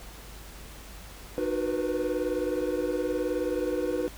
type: tone cluster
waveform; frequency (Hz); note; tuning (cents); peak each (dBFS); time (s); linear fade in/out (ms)
triangle; 305.8 / 365.4 / 482.9 / 502; D#4 / F#4 / B4 / B4; -30 / -22 / -39 / +28; -30; 1.38-4.08; 0
effects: added 50 Hz sine -45 dBFS peak until 4.17 s + pink hiss -47 dBFS RMS until 4.17 s